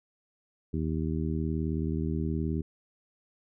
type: harmonic tone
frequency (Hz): 78.9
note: D#2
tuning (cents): +25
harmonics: 1 / 2 / 3 / 4 / 5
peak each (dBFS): -32 / -32 / -34 / -36 / -39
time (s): 0.73-2.62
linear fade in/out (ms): 10
effects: none